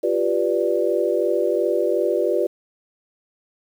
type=chord; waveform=sine; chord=G dominant seventh; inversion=third; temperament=equal; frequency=349.2 / 392 / 493.9 / 587.3 Hz; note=F4 / G4 / B4 / D5; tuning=0 / 0 / 0 / 0 cents; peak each=-23 dBFS; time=0.03-2.47 s; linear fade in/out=10 ms; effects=8-bit